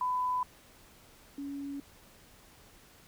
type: tone pair in turn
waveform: sine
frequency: 1001 / 280.9 Hz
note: B5 / C#4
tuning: +23 / +23 cents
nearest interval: octave + minor seventh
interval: 2200 cents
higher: first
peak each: -28 / -36 dBFS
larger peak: first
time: 0.01-0.43 / 1.38-1.8 s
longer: neither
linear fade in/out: 2 ms
effects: pink hiss -58 dBFS RMS until 3.07 s